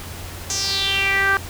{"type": "tone with band-pass filter sweep", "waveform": "sawtooth", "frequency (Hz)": 392, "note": "G4", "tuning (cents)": 0, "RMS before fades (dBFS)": -20, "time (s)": [0.5, 1.37], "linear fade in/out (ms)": 0, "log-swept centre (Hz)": [6500, 1400], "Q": 5.1, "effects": ["added 88 Hz sine -35 dBFS peak until 1.49 s", "pink hiss -35 dBFS RMS until 1.49 s"]}